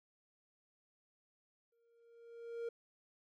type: tone with exponential growth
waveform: triangle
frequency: 466.2 Hz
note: A#4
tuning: in tune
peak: -35 dBFS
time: 1.72-2.69 s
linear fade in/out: 5 ms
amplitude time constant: 210 ms
effects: none